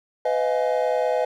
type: chord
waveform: triangle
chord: F half-diminished seventh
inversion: second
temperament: just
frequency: 502.9 / 628.6 / 698.5 / 838.1 Hz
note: Cb5 / Eb5 / F5 / Ab5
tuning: +31 / +18 / 0 / +16 cents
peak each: -21 / -22 / -26 / -27 dBFS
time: 0.25-1.25 s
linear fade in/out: 5 ms
effects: none